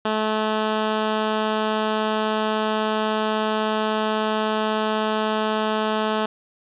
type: tone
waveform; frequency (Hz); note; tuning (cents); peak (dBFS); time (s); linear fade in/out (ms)
10% pulse; 216.3; A3; -29; -12; 0.05-6.26; 5
effects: resampled to 8000 Hz + 8-bit